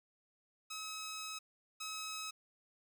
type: tone pair in turn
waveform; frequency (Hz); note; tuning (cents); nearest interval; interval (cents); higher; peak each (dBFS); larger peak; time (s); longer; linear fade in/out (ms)
10% pulse; 1281 / 1281; E6 / E6; -50 / -50; unison; 0; neither; -34 / -33; second; 0.7-1.39 / 1.8-2.31; first; 10
effects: none